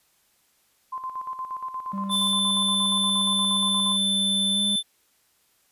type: tone with tremolo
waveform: sine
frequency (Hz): 1037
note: C6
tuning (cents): -16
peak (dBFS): -28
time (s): 0.92-3.97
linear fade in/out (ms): 10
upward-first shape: square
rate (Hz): 8.5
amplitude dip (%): 60
type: tone with pitch glide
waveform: triangle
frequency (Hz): 196 to 202.2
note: G3 to G#3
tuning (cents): 0 to -46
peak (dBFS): -26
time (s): 1.93-4.76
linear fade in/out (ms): 5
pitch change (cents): +54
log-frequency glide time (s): 4.53-4.6
type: tone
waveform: square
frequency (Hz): 3530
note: A7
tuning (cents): +5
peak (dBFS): -22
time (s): 2.09-4.83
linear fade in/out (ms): 50
type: noise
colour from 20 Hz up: violet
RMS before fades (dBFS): -41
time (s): 2.11-2.32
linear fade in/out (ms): 5
effects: white hiss -65 dBFS RMS until 5.71 s + resampled to 32000 Hz